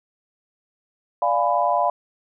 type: chord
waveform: sine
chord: D diminished seventh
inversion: none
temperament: equal with one note detuned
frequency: 587.3 / 698.5 / 830.6 / 995.8 Hz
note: D5 / F5 / Ab5 / Cb6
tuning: 0 / 0 / 0 / +14 cents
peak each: -24 / -21 / -25 / -22 dBFS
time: 1.22-1.9 s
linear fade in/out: 2 ms
effects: none